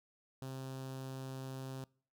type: tone with notch filter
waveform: sawtooth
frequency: 132.3 Hz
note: C3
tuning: 20 cents sharp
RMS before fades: -44 dBFS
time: 0.42-1.84 s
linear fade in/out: 0 ms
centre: 2100 Hz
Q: 1.6
effects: noise-tail reverb RT60 0.5 s tail -26 dB re dry